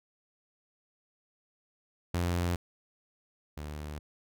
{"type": "tone pair in turn", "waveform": "sawtooth", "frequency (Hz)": [87.31, 74.84], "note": ["F2", "D2"], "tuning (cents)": [0, 33], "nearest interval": "minor third", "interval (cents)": 267, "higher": "first", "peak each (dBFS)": [-24, -34], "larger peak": "first", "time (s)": [[2.14, 2.56], [3.57, 3.99]], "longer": "neither", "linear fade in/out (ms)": 5, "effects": []}